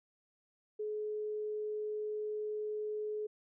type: tone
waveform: sine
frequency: 424.8 Hz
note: G#4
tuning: 39 cents sharp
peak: -35 dBFS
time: 0.79-3.27 s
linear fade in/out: 10 ms
effects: none